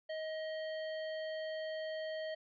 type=tone; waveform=square; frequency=630 Hz; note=D#5; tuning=21 cents sharp; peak=-39 dBFS; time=0.09-2.35 s; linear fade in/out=10 ms; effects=resampled to 11025 Hz